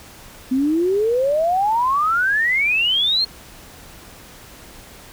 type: exponential sweep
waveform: sine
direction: up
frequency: 251.8 to 4310 Hz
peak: -15 dBFS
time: 0.51-3.25 s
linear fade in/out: 10 ms
effects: pink hiss -42 dBFS RMS until 5.12 s